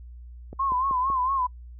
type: click train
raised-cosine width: 2 ms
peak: -25 dBFS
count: 4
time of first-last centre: 0.53-1.101 s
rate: 5.25 Hz
type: tone with vibrato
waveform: sine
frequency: 1046.5 Hz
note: C6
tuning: in tune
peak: -22 dBFS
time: 0.59-1.47 s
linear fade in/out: 10 ms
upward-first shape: sine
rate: 4.4 Hz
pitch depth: 91 cents each way
effects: noise-tail reverb RT60 0.1 s tail -26 dB re dry + added 60 Hz sine -40 dBFS peak until 1.79 s